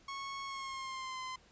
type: tone with pitch glide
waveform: sawtooth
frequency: 1100 to 1032.3 Hz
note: C#6 to C6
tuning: -14 to -24 cents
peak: -36 dBFS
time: 0.08-1.36 s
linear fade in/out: 5 ms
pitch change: -110 cents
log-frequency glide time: 0.45-1.2 s
effects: pink hiss -64 dBFS RMS until 1.51 s + resampled to 16000 Hz